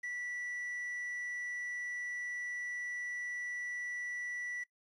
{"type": "tone with quantisation", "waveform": "triangle", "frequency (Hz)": 1958, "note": "B6", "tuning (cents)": -15, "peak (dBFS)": -36, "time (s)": [0.03, 4.64], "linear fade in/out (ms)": 10, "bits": 10, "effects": ["noise-tail reverb RT60 0.1 s tail -20 dB re dry", "low-pass 9000 Hz 12 dB/octave"]}